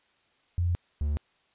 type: tone pair in turn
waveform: sine / triangle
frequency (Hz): 87.31 / 73.65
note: F2 / D2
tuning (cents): 0 / +6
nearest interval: minor third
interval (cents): 294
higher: first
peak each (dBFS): -23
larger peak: neither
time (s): 0.58-0.75 / 1.01-1.17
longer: first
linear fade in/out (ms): 0
effects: white hiss -67 dBFS RMS until 1.54 s + resampled to 8000 Hz